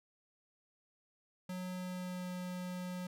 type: tone with pitch glide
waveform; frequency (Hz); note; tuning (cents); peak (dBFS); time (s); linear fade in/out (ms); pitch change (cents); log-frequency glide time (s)
square; 182.8 to 181.01; F#3 to F#3; -21 to -38; -40; 1.49-3.07; 5; -17; 1.73-2.29
effects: none